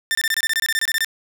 sawtooth tone bursts, 1793 Hz, A6, 32 cents sharp, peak -14 dBFS, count 15, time 0.11-1.046 s, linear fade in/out 0 ms, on 40 ms, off 24 ms, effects none

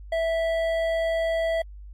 sine tone with hard clipping, 657 Hz, E5, 6 cents flat, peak -24 dBFS, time 0.12-1.62 s, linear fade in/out 5 ms, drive 9 dB, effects added 50 Hz sine -39 dBFS peak until 1.93 s + AAC 64 kbps

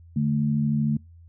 sine tone pair together, 146.83 / 220 Hz, D3 / A3, 0 / 0 cents, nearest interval perfect fifth, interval 700 cents, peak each -23 dBFS, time 0.16-0.97 s, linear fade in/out 5 ms, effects noise-tail reverb RT60 0.2 s tail -26 dB re dry + added 84 Hz sine -46 dBFS peak until 1.28 s

